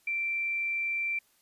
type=tone; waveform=sine; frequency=2349 Hz; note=D7; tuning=in tune; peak=-28 dBFS; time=0.07-1.19 s; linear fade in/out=5 ms; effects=white hiss -67 dBFS RMS until 1.41 s + resampled to 32000 Hz